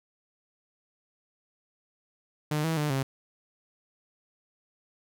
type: tone with pitch steps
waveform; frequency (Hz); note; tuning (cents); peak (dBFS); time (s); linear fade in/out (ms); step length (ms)
sawtooth; 151 / 162.1 / 149.5 / 134.9; D3 / E3 / D3 / C#3; +48 / -29 / +31 / -47; -22; 2.51-3.03; 5; 130
effects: none